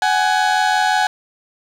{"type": "tone pair together", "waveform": "30% pulse", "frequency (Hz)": [749.4, 835], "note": ["F#5", "G#5"], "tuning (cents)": [22, 9], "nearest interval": "major second", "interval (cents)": 187, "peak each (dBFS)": -14, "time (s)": [0.02, 1.07], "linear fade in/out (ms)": 2, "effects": ["low-pass 6000 Hz 12 dB/octave", "7-bit"]}